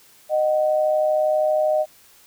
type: tone pair together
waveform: sine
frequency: 617 / 749.7 Hz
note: D#5 / F#5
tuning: -15 / +23 cents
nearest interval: minor third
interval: 338 cents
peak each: -17 / -25 dBFS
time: 0.29-1.86 s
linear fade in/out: 50 ms
effects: white hiss -52 dBFS RMS until 2.26 s